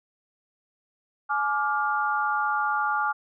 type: chord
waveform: sine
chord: D diminished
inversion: second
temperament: just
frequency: 845.8 / 1174.7 / 1409.6 Hz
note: Ab5 / D6 / F6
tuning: +31 / 0 / +16 cents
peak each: -27 dBFS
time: 1.29-3.13 s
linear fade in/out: 20 ms
effects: none